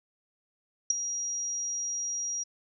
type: tone with ADSR envelope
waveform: sine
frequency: 5720 Hz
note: F8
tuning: 41 cents sharp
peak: -17 dBFS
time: 0.9-2.44 s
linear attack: 5 ms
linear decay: 10 ms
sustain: -13 dB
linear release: 15 ms
effects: none